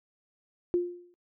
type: tone with exponential decay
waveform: sine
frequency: 352.1 Hz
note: F4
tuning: 14 cents sharp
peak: -20 dBFS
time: 0.74-1.14 s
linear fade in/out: 0 ms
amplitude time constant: 85 ms
effects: noise-tail reverb RT60 0.1 s tail -22 dB re dry